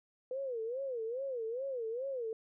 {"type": "tone with vibrato", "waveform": "sine", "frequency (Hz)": 493.9, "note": "B4", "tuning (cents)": 0, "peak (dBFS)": -35, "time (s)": [0.31, 2.33], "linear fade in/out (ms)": 2, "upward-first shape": "sine", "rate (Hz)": 2.4, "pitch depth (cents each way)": 190, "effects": []}